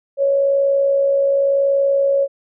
sine tone with amplitude modulation, 554.4 Hz, C#5, in tune, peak -11 dBFS, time 0.17-2.28 s, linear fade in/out 50 ms, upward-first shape sine, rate 60.9 Hz, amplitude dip 35%, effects none

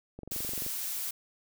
click train, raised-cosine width 2 ms, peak -29 dBFS, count 12, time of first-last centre 0.19-0.664 s, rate 23.2 Hz
blue noise, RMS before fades -35 dBFS, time 0.31-1.11 s, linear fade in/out 5 ms
effects none

